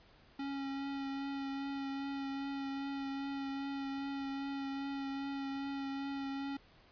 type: tone with vibrato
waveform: square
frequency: 275.2 Hz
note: C#4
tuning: 12 cents flat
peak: -38 dBFS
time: 0.39-6.57 s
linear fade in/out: 5 ms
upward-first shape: triangle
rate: 2.5 Hz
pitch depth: 17 cents each way
effects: pink hiss -63 dBFS RMS until 6.91 s + resampled to 11025 Hz